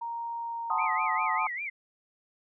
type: tone with pitch glide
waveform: sine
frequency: 932.3 to 926.4 Hz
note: A#5 to A#5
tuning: 0 to -11 cents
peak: -32 dBFS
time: 0.01-0.87 s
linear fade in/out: 10 ms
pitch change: -11 cents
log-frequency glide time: 0.38-0.71 s
type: chord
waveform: sine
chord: F# diminished seventh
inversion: none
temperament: equal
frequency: 740 / 880 / 1046.5 / 1244.5 Hz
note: F#5 / A5 / C6 / Eb6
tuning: 0 / 0 / 0 / 0 cents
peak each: -35 / -30 / -32 / -30 dBFS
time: 0.7-1.47 s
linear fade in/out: 2 ms
type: tone with vibrato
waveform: sine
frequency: 2138 Hz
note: C7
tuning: 37 cents sharp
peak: -32 dBFS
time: 0.78-1.7 s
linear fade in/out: 10 ms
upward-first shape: sine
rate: 5 Hz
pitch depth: 200 cents each way
effects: none